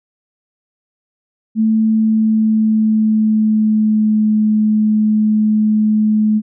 sine tone with pitch glide, 220 to 214.4 Hz, A3 to A3, 0 to -45 cents, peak -10 dBFS, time 1.55-6.42 s, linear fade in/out 50 ms, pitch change -45 cents, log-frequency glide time 1.83-4.31 s, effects none

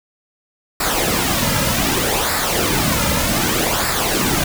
pink noise with flanger, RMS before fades -18 dBFS, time 0.8-4.44 s, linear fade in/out 5 ms, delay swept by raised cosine 0.32 to 2.72 ms, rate 0.65 Hz, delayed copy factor -0.6, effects none

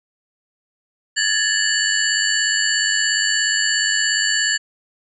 sine tone cluster, 1686 / 1783 / 2950 / 4501 / 7260 Hz, G#6 / A6 / F#7 / C#8 / A#8, +26 / +22 / -6 / +26 / -47 cents, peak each -22 / -23 / -24 / -23 / -22 dBFS, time 1.16-4.58 s, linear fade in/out 20 ms, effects none

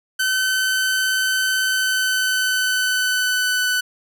sawtooth tone with pitch glide, 1526 to 1497.2 Hz, G6 to F#6, -47 to +20 cents, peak -14 dBFS, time 0.19-3.81 s, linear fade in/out 10 ms, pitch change -33 cents, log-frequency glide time 1.65-3.68 s, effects none

